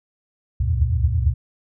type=tone cluster; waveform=sine; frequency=67.2 / 71.7 / 80.5 / 89.4 / 116.3 Hz; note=C2 / D2 / E2 / F2 / A#2; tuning=+47 / -41 / -41 / +41 / -4 cents; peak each=-23 dBFS; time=0.6-1.34 s; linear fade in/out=10 ms; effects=none